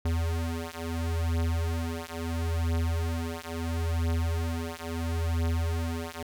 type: beating tone pair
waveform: square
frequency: 82.41 / 83.15 Hz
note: E2 / E2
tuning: 0 / +16 cents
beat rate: 0.74 Hz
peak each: -31 / -31 dBFS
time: 0.05-6.23 s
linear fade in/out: 5 ms
effects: none